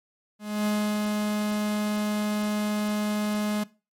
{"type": "tone with ADSR envelope", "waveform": "45% pulse", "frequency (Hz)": 210, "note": "G#3", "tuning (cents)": 19, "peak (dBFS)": -22, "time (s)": [0.39, 3.64], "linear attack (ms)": 270, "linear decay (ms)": 290, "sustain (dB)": -2, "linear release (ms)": 10, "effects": ["noise-tail reverb RT60 0.3 s tail -19 dB re dry", "MP3 64 kbps"]}